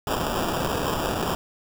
blue noise with sample-and-hold, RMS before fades -26 dBFS, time 0.07-1.35 s, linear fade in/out 2 ms, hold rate 2100 Hz, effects none

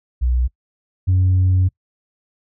sine tone pair in turn, 61.74 / 92.51 Hz, B1 / F#2, 0 / 0 cents, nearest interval perfect fifth, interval 700 cents, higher second, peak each -13 / -10 dBFS, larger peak second, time 0.21-0.48 / 1.07-1.69 s, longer second, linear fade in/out 20 ms, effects noise-tail reverb RT60 0.1 s tail -24 dB re dry + tanh soft clip ceiling -10 dBFS

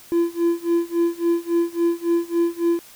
triangle tone with tremolo, 340 Hz, F4, 46 cents flat, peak -12 dBFS, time 0.12-2.79 s, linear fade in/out 0 ms, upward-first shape sine, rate 3.6 Hz, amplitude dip 95%, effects tanh soft clip ceiling -8 dBFS + white hiss -46 dBFS RMS until 2.95 s

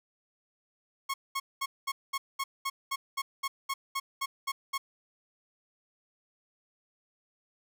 sawtooth tone bursts, 1091 Hz, C#6, 28 cents flat, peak -26 dBFS, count 15, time 1.09-4.78 s, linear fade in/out 10 ms, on 50 ms, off 210 ms, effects none

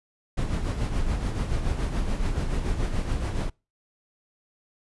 brown noise with tremolo, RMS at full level -24 dBFS, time 0.37-3.5 s, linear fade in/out 10 ms, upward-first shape sine, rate 7 Hz, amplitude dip 50%, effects noise-tail reverb RT60 0.3 s tail -26 dB re dry + resampled to 24000 Hz

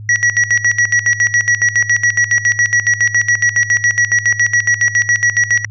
square tone with tremolo, 1927 Hz, B6, 43 cents flat, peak -9 dBFS, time 0.09-5.65 s, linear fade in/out 2 ms, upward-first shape square, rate 7.2 Hz, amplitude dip 80%, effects added 106 Hz sine -27 dBFS peak until 5.7 s + resampled to 16000 Hz

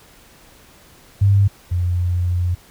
sine tone pair in turn, 99.5 / 88.64 Hz, G2 / F2, +26 / +26 cents, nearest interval major second, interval 200 cents, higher first, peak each -10 / -16 dBFS, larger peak first, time 1.21-1.48 / 1.71-2.55 s, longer second, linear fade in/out 10 ms, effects pink hiss -48 dBFS RMS until 2.7 s

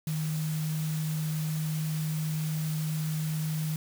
sine tone in noise, 155.56 Hz, D#3, in tune, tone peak -28 dBFS, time 0.07-3.76 s, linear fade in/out 2 ms, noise white, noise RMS -42 dBFS, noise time 0.07-3.76 s, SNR +11 dB, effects none

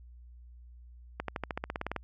accelerating click train, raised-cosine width 0.5 ms, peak -18 dBFS, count 13, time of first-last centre 1.2-1.963 s, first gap 83 ms, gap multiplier 0.95, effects added 60 Hz sine -49 dBFS peak until 2.03 s

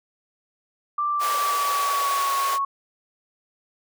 sine tone with pitch glide, 1178 to 1105.5 Hz, D6 to C#6, +5 to -5 cents, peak -21 dBFS, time 0.98-2.65 s, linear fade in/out 5 ms, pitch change -110 cents, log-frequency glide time 1.09-2.37 s
pink high-pass noise, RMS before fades -30 dBFS, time 1.19-2.59 s, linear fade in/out 50 ms, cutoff 530 Hz, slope 24 dB/octave
effects none

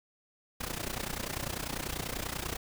pink noise with amplitude modulation, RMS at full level -33 dBFS, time 0.6-2.57 s, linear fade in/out 10 ms, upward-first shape sine, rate 30.2 Hz, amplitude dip 85%, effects none

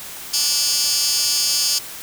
15% pulse tone with high-pass filter, 291.3 Hz, D4, 14 cents flat, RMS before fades -19 dBFS, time 0.33-1.79 s, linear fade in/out 10 ms, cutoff 5300 Hz, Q 2.8, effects white hiss -34 dBFS RMS until 2.02 s

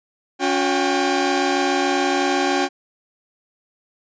sawtooth tone cluster, 280.2 / 363.3 / 794 Hz, C#4 / F#4 / G5, +19 / -32 / +22 cents, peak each -18 dBFS, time 0.39-2.69 s, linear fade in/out 50 ms, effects resampled to 16000 Hz

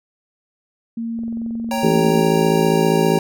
sine tone, 229.8 Hz, A#3, 25 cents flat, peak -22 dBFS, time 0.97-2.21 s, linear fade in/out 5 ms
click train, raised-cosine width 2 ms, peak -27 dBFS, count 35, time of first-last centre 1.19-2.735 s, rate 22 Hz
square chord, G diminished, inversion second, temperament equal, 554.4 / 784 / 932.3 Hz, Db5 / G5 / Bb5, 0 / 0 / 0 cents, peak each -26 dBFS, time 1.71-3.19 s, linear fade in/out 2 ms
harmonic tone, 55 Hz, A1, in tune, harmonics 3 / 4 / 5 / 6 / 7 / 8, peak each -19 / -22 / -24 / -27 / -18 / -21 dBFS, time 1.83-3.19 s, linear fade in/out 5 ms
effects none

